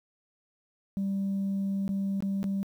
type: tone with dropouts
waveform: sine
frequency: 196 Hz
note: G3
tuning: in tune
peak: -25 dBFS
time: 0.97-2.63 s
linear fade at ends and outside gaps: 0 ms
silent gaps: 1.879-1.891 / 2.205-2.224 / 2.43-2.441 s
effects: tanh soft clip ceiling -25 dBFS + 10-bit